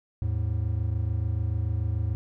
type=tone pair together; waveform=triangle; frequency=80.2 / 107.05 Hz; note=E2 / A2; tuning=-47 / -47 cents; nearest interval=perfect fourth; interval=500 cents; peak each=-26 / -25 dBFS; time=0.22-2.15 s; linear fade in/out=0 ms; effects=none